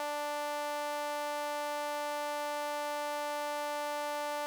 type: tone with high-pass filter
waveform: sawtooth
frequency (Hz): 294.1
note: D4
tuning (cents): +3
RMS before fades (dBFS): -36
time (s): 0-4.46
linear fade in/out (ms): 0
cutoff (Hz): 720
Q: 3.6
effects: none